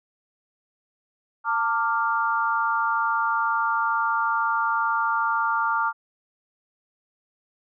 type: chord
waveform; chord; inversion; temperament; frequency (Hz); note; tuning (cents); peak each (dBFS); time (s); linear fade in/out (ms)
sine; D minor; second; equal with one note detuned; 900 / 1174.7 / 1396.9; A5 / D6 / F6; +39 / 0 / 0; -25; 1.44-5.93; 50
effects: none